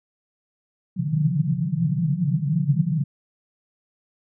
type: band-pass noise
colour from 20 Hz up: white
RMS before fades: -22 dBFS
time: 0.96-3.04 s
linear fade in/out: 10 ms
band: 130 to 180 Hz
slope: 96 dB/octave
effects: none